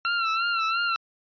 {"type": "tone with vibrato", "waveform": "sawtooth", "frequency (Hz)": 1358, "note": "F6", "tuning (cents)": -49, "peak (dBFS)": -19, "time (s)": [0.05, 0.96], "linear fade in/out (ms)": 0, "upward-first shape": "sine", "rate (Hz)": 2.9, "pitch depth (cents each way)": 60, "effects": ["resampled to 11025 Hz"]}